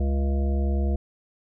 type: harmonic tone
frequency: 68.9 Hz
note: C#2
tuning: 10 cents flat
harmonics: 1 / 3 / 5 / 7 / 9 / 10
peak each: -21 / -31 / -35 / -38 / -40 / -41 dBFS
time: 0-0.96 s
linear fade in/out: 5 ms
effects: none